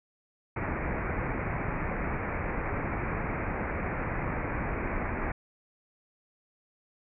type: low-pass noise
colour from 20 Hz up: pink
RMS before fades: -32 dBFS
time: 0.56-5.32 s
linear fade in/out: 5 ms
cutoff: 2400 Hz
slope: 96 dB/octave
effects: none